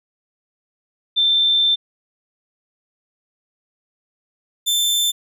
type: tone pair in turn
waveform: sine / sawtooth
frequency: 3561 / 3548 Hz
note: A7 / A7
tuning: +20 / +14 cents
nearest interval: unison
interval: 6 cents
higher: first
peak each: -13 dBFS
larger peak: neither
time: 1.16-1.76 / 4.66-5.12 s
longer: first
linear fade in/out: 20 ms
effects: none